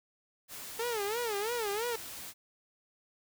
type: noise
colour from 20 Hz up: white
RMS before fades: -44 dBFS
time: 0.48-2.34 s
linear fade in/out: 50 ms
type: tone with vibrato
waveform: sawtooth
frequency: 440.6 Hz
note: A4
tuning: 2 cents sharp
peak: -28 dBFS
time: 0.79-1.96 s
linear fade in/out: 5 ms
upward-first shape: sine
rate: 3 Hz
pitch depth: 170 cents each way
effects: none